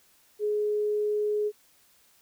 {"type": "tone", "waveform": "sine", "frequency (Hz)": 419.7, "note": "G#4", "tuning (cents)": 18, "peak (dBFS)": -24, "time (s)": [0.39, 1.52], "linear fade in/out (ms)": 50, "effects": ["white hiss -62 dBFS RMS until 2.21 s"]}